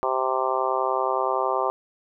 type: harmonic tone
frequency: 130.6 Hz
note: C3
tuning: 3 cents flat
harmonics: 3 / 4 / 5 / 6 / 7 / 8 / 9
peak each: -29 / -29 / -29 / -29 / -29 / -29 / -29 dBFS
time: 0.03-1.7 s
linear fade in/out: 0 ms
effects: none